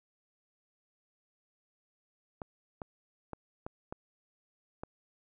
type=clicks; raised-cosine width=1 ms; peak=-25 dBFS; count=6; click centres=2.418 / 2.818 / 3.333 / 3.665 / 3.925 / 4.835 s; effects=none